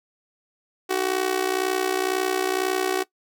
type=tone with amplitude modulation; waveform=sawtooth; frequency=375.8 Hz; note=F#4; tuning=27 cents sharp; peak=-14 dBFS; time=0.89-3.04 s; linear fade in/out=20 ms; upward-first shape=sine; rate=62 Hz; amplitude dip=80%; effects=noise-tail reverb RT60 0.1 s tail -20 dB re dry